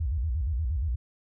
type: tone with vibrato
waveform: sine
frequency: 69.3 Hz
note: C#2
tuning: in tune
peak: -25 dBFS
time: 0-0.96 s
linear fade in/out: 10 ms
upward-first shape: square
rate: 8.5 Hz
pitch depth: 260 cents each way
effects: none